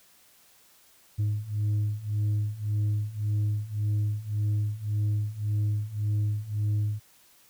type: beating tone pair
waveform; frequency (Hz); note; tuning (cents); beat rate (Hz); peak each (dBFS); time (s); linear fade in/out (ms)
sine; 103.83 / 105.63; G#2 / G#2; 0 / +30; 1.8; -27 / -25; 1.18-7; 20
effects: tanh soft clip ceiling -22 dBFS + white hiss -59 dBFS RMS until 7.49 s